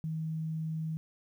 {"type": "tone", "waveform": "sine", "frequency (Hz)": 159.1, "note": "D#3", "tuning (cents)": 39, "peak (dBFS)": -32, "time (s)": [0.04, 0.97], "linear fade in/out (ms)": 0, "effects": ["11-bit"]}